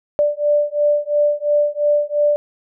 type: beating tone pair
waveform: sine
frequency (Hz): 587.3 / 590.2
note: D5 / D5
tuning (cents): 0 / +8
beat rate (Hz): 2.9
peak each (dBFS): -17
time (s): 0.19-2.36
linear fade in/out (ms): 0
effects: none